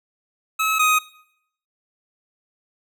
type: tone pair in turn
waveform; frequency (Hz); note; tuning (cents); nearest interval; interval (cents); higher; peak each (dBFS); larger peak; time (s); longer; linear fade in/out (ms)
25% pulse; 1289 / 1252.3; E6 / D#6; -39 / +11; minor second; 50; first; -15 / -11; second; 0.59-0.79 / 0.79-0.99; neither; 10
effects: noise-tail reverb RT60 0.7 s tail -20 dB re dry